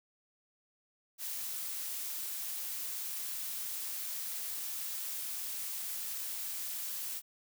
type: noise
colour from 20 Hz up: blue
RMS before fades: -39 dBFS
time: 1.18-7.22 s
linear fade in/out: 50 ms
effects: none